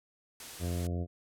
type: noise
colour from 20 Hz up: white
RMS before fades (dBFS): -45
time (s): 0.4-0.87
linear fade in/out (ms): 2
type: harmonic tone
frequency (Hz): 87.31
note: F2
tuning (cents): 0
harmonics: 1 / 2 / 3 / 4 / 5 / 6 / 7 / 8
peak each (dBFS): -32 / -38 / -42 / -44 / -46 / -48 / -49 / -50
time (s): 0.59-1.07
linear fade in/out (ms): 50
effects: low-pass 12000 Hz 12 dB/octave